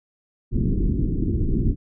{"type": "low-pass noise", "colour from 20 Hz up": "pink", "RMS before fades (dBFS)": -21, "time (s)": [0.51, 1.76], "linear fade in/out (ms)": 50, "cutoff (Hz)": 360, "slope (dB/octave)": 48, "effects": []}